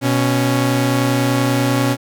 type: tone pair together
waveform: sawtooth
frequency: 123.48 / 277.2 Hz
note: B2 / C#4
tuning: 0 / 0 cents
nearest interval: octave + major second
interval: 1400 cents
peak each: -13 dBFS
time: 0.01-1.97 s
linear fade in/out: 50 ms
effects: none